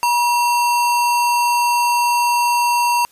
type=tone with sample-and-hold; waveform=sine; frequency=959 Hz; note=A#5; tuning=49 cents sharp; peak=-13 dBFS; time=0.03-3.05 s; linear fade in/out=0 ms; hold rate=3675 Hz; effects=white hiss -53 dBFS RMS until 3.11 s + resampled to 32000 Hz